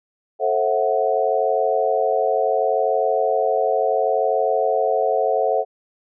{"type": "chord", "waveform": "sine", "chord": "F# half-diminished seventh", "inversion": "first", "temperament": "equal with one note detuned", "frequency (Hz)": [440, 532.4, 659.3, 740], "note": ["A4", "C5", "E5", "F#5"], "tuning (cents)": [0, 30, 0, 0], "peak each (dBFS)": -22, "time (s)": [0.39, 5.65], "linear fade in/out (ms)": 50, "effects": []}